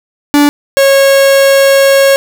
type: tone pair in turn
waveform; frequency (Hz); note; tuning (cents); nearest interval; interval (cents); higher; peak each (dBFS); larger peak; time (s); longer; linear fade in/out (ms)
45% pulse; 290.3 / 548; D4 / C#5; -20 / -20; major seventh; 1100; second; -4; neither; 0.34-0.49 / 0.77-2.16; second; 0
effects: none